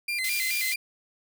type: tone with vibrato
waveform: 35% pulse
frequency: 2217 Hz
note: C#7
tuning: in tune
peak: -25 dBFS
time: 0.08-0.76 s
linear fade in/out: 5 ms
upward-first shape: square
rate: 4.7 Hz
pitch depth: 130 cents each way
type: high-pass noise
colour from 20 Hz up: white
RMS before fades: -32 dBFS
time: 0.24-0.74 s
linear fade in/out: 2 ms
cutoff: 2100 Hz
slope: 24 dB/octave
effects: none